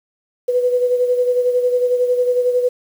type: beating tone pair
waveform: sine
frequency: 493.9 / 504.9 Hz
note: B4 / B4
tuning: 0 / +38 cents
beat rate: 11 Hz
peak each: -14 / -22 dBFS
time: 0.48-2.69 s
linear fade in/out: 10 ms
effects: 7-bit